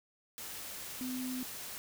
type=tone in noise; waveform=sine; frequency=254.7 Hz; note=C4; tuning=46 cents flat; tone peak=-36 dBFS; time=1.01-1.43 s; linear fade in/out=0 ms; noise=white; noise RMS=-44 dBFS; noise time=0.38-1.78 s; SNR=+5 dB; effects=none